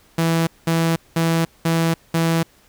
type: tone bursts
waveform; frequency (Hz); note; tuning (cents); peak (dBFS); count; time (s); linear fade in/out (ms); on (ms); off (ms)
sawtooth; 164.9; E3; +1; -12; 5; 0.18-2.43; 5; 290; 200
effects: pink hiss -54 dBFS RMS until 2.68 s